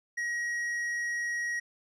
sine tone with tanh clipping, 1898 Hz, A#6, 31 cents sharp, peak -31 dBFS, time 0.17-1.6 s, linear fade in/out 10 ms, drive 7 dB, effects none

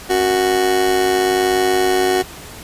30% pulse tone with amplitude modulation, 370 Hz, F#4, in tune, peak -8 dBFS, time 0.09-2.23 s, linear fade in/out 20 ms, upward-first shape sine, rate 101 Hz, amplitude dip 65%, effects pink hiss -35 dBFS RMS until 2.63 s + resampled to 32000 Hz

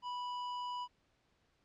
sine tone with hard clipping, 985 Hz, B5, 5 cents flat, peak -40 dBFS, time 0.02-0.88 s, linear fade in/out 50 ms, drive 11 dB, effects pink hiss -75 dBFS RMS until 1.64 s + low-pass 5000 Hz 12 dB/octave

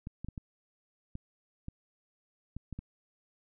clicks, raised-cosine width 5 ms, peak -27 dBFS, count 9, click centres 0.071 / 0.246 / 0.286 / 0.378 / 1.154 / 1.684 / 2.566 / 2.727 / 2.79 s, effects none

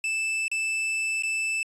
45% pulse tone with dropouts, 2637 Hz, E7, in tune, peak -25 dBFS, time 0.04-1.63 s, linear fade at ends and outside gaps 2 ms, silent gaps 0.481-0.515 / 1.224-1.234 s, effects resampled to 22050 Hz

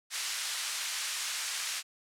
white band-pass noise, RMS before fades -35 dBFS, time 0.1-1.83 s, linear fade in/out 50 ms, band 1400 to 7900 Hz, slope 12 dB/octave, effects low-pass 12000 Hz 12 dB/octave

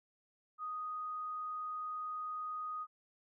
sine tone, 1244.5 Hz, D#6, in tune, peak -38 dBFS, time 0.58-2.87 s, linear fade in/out 50 ms, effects none

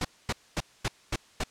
pink noise bursts, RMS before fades -28 dBFS, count 6, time 0.01-1.438 s, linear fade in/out 5 ms, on 38 ms, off 240 ms, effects white hiss -58 dBFS RMS until 1.5 s + low-pass 7000 Hz 12 dB/octave

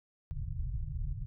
pink low-pass noise, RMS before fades -36 dBFS, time 0.31-1.26 s, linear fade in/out 0 ms, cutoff 150 Hz, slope 96 dB/octave, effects none

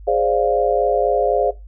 sine chord, D half-diminished seventh, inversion second, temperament equal, 415.3 / 523.3 / 587.3 / 698.5 Hz, Ab4 / C5 / D5 / F5, 0 / 0 / 0 / 0 cents, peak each -20 dBFS, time 0.07-1.51 s, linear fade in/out 10 ms, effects noise-tail reverb RT60 0.2 s tail -17 dB re dry + added 50 Hz sine -35 dBFS peak until 1.67 s

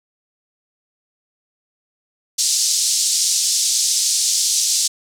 pink band-pass noise, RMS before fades -18 dBFS, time 2.38-4.88 s, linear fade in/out 10 ms, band 4800 to 8500 Hz, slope 24 dB/octave, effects none

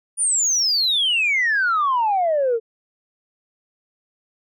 sine exponential sweep, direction down, 9700 to 440 Hz, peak -15 dBFS, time 0.17-2.6 s, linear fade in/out 50 ms, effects tanh soft clip ceiling -13 dBFS

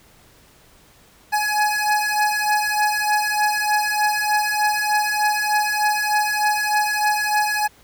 25% pulse beating tone pair, 840 / 843.3 Hz, G#5 / G#5, +19 / +26 cents, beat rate 3.3 Hz, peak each -17 dBFS, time 1.32-7.68 s, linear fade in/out 20 ms, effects pink hiss -52 dBFS RMS until 7.83 s

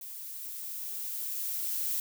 violet noise with level ramp, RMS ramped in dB -43 to -31 dBFS, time 0.01-2 s, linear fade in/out 2 ms, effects none

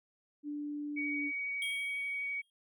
sine tone with pitch glide, 293.7 to 290.7 Hz, D4 to D4, 0 to -18 cents, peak -36 dBFS, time 0.43-1.32 s, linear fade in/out 50 ms, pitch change -18 cents, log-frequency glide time 1.02-1.19 s
sine tone with vibrato, 2254 Hz, C#7, 28 cents sharp, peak -34 dBFS, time 0.96-2.42 s, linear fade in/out 20 ms, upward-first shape sine, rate 12 Hz, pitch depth 10 cents each way
square tone with exponential decay, 3246 Hz, G#7, 40 cents flat, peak -36 dBFS, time 1.62-2.5 s, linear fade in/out 1 ms, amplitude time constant 190 ms
effects none

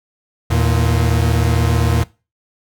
40% pulse tone pair together, 80.03 / 115.7 Hz, D#2 / A#2, +49 / -13 cents, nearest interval tritone, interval 638 cents, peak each -15 dBFS, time 0.5-2.04 s, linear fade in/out 10 ms, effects noise-tail reverb RT60 0.3 s tail -21 dB re dry

